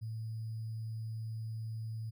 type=tone with sample-and-hold; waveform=sine; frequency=111.2 Hz; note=A2; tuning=19 cents sharp; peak=-37 dBFS; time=0.01-2.11 s; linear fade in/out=20 ms; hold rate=4900 Hz; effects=none